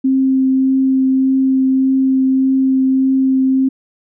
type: tone with vibrato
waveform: sine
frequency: 264.3 Hz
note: C4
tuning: 18 cents sharp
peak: -10 dBFS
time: 0.04-3.69 s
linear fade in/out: 10 ms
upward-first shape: triangle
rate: 1.7 Hz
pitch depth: 10 cents each way
effects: none